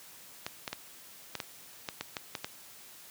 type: clicks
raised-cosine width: 0.2 ms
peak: -17 dBFS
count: 10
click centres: 0.465 / 0.678 / 0.73 / 1.353 / 1.402 / 1.888 / 2.01 / 2.168 / 2.352 / 2.445 s
effects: white hiss -52 dBFS RMS until 3.1 s + high-pass 80 Hz 12 dB/octave

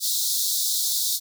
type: high-pass noise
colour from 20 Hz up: pink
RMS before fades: -24 dBFS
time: 0-1.2 s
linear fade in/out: 50 ms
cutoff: 3600 Hz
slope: 96 dB/octave
effects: none

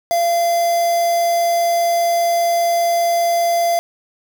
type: tone with quantisation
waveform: triangle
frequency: 685 Hz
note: F5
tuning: 34 cents flat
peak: -12 dBFS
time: 0.11-3.79 s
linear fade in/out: 0 ms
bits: 4
effects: none

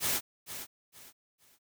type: noise with echo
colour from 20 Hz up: white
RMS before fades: -30 dBFS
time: 0-0.21 s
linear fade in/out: 50 ms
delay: 460 ms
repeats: 3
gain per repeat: -11 dB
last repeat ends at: 1.59 s
effects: none

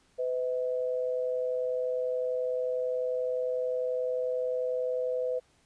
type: tone pair together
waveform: sine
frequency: 505 / 636.3 Hz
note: B4 / D#5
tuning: +39 / +39 cents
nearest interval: major third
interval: 400 cents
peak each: -28 / -36 dBFS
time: 0.18-5.4 s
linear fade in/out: 20 ms
effects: pink hiss -66 dBFS RMS until 5.65 s + resampled to 22050 Hz

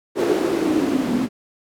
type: noise with band-pass filter sweep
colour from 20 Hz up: white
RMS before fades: -20 dBFS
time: 0.15-1.29 s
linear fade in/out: 50 ms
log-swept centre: 390 to 240 Hz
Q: 5.7
effects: none

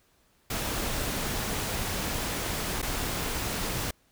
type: noise with dropouts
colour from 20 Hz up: pink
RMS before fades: -31 dBFS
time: 0.5-3.91 s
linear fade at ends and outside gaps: 5 ms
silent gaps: 2.818-2.826 s
effects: pink hiss -66 dBFS RMS until 4.11 s

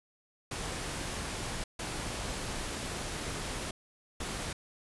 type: noise bursts at uneven times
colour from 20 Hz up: pink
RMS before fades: -37 dBFS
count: 3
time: 0.51-1.64 / 1.79-3.71 / 4.2-4.53 s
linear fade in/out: 5 ms
effects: resampled to 24000 Hz

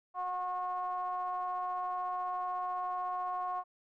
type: ring-modulated tone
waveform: triangle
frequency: 180.2 Hz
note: F#3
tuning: 45 cents flat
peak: -28 dBFS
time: 0.14-3.64 s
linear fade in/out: 50 ms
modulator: 908 Hz
effects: none

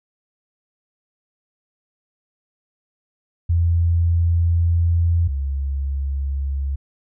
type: tone pair in turn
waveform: sine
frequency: 84.7 / 68.99 Hz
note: E2 / C#2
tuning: +48 / -8 cents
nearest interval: major third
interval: 356 cents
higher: first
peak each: -14 / -20 dBFS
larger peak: first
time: 3.49-5.28 / 5.28-6.76 s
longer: first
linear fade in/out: 10 ms
effects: none

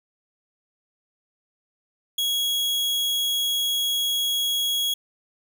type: tone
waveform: 40% pulse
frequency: 3322 Hz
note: G#7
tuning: in tune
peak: -21 dBFS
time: 2.18-4.94 s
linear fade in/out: 5 ms
effects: none

